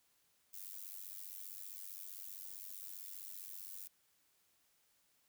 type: noise with amplitude modulation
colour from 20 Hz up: violet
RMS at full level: -45 dBFS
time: 0.53-3.88 s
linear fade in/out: 10 ms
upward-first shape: sine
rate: 95.3 Hz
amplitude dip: 100%
effects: white hiss -75 dBFS RMS until 5.28 s